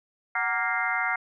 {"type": "harmonic tone with a mistuned harmonic", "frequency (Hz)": 233.1, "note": "A#3", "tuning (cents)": 0, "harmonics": [3, 4, 5, 6, 7, 8, 9], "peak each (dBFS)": [-32, -34, -35, -29, -34, -35, -29], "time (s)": [0.35, 1.16], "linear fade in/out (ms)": 5, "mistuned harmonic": 3, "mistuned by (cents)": 110, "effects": []}